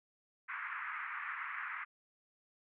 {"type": "band-pass noise", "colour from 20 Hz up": "pink", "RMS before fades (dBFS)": -42, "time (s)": [0.48, 1.85], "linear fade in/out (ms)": 20, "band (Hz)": [1100, 2200], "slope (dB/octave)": 48, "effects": []}